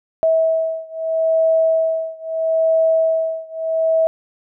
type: beating tone pair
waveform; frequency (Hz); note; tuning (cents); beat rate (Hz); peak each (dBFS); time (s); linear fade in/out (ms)
sine; 647 / 647.77; E5 / E5; -32 / -30; 0.77; -17 / -18; 0.23-4.07; 0
effects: none